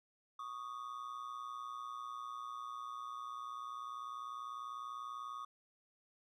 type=ring-modulated tone; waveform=triangle; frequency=1174.7 Hz; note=D6; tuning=in tune; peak=-38 dBFS; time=0.39-5.45 s; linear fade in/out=5 ms; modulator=60.1 Hz; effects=none